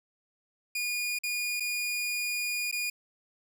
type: tone with dropouts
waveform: sawtooth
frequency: 2440 Hz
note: D#7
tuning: 34 cents flat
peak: -26 dBFS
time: 0.75-2.9 s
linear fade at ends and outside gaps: 5 ms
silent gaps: 1.188-1.235 / 1.599-1.604 / 2.714-2.725 s
effects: none